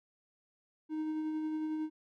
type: tone with tremolo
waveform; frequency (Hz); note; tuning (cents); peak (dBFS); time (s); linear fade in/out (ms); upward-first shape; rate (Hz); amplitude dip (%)
triangle; 311.1; D#4; 0; -30; 0.89-1.9; 50; sine; 11; 25
effects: none